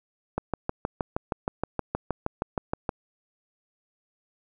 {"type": "click train", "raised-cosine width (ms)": 1, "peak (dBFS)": -12, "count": 17, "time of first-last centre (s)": [0.38, 2.892], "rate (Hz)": 6.37, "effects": []}